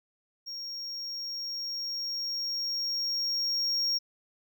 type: tone with level ramp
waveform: triangle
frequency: 5570 Hz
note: F8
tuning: 5 cents flat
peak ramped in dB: -35 to -24 dBFS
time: 0.46-3.99 s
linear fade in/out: 20 ms
effects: none